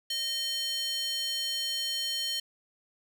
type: tone with high-pass filter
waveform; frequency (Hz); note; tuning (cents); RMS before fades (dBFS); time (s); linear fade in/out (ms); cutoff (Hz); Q
square; 618; D#5; -12; -32; 0.1-2.4; 5; 3600; 9
effects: none